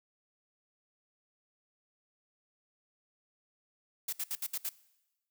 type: noise bursts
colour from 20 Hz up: blue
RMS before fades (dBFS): -35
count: 6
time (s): 4.08-4.692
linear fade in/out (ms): 5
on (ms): 47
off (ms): 66
effects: noise-tail reverb RT60 1.0 s tail -20 dB re dry